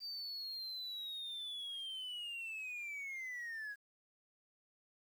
sine linear sweep, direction down, 4664 to 1636 Hz, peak -39 dBFS, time 0-3.76 s, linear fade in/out 50 ms, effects tanh soft clip ceiling -41 dBFS + 11-bit

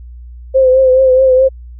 sine tone with vibrato, 520 Hz, C5, 11 cents flat, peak -5 dBFS, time 0.54-1.49 s, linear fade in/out 20 ms, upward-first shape triangle, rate 4.7 Hz, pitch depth 46 cents each way, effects added 60 Hz sine -29 dBFS peak until 1.79 s

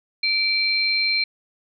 sine tone pair together, 2335 / 4160 Hz, D7 / C8, -11 / -11 cents, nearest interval minor seventh, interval 1000 cents, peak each -21 dBFS, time 0.23-1.24 s, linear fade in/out 5 ms, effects none

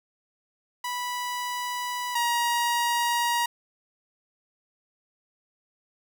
sawtooth tone pair in turn, 984 / 949 Hz, B5 / A#5, -7 / +31 cents, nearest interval minor second, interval 62 cents, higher first, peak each -25 / -19 dBFS, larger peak second, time 0.84-2.15 / 2.15-3.46 s, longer neither, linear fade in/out 5 ms, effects 10-bit

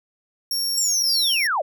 sawtooth tone with tremolo, 5520 Hz, F8, 21 cents flat, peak -19 dBFS, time 0.51-1.47 s, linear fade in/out 2 ms, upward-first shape square, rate 1.8 Hz, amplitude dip 25%
sine linear sweep, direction down, 7740 to 509 Hz, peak -19 dBFS, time 0.77-1.62 s, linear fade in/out 10 ms
effects none

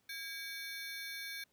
25% pulse ring-modulated tone, 1952 Hz, B6, 21 cents flat, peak -35 dBFS, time 0.09-1.44 s, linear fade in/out 5 ms, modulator 324 Hz, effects pink hiss -75 dBFS RMS until 1.52 s + high-pass 100 Hz 12 dB/octave

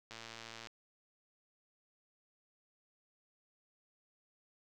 click train, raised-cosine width 0.2 ms, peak -30 dBFS, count 65, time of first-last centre 0.11-0.671 s, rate 114 Hz, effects none

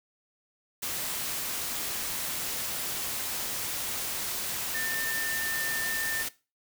sine tone in noise, 1797 Hz, A6, 36 cents sharp, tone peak -31 dBFS, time 4.74-6.23 s, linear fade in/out 10 ms, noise white, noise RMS -33 dBFS, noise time 0.82-6.29 s, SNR -1 dB, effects noise-tail reverb RT60 0.3 s tail -19 dB re dry

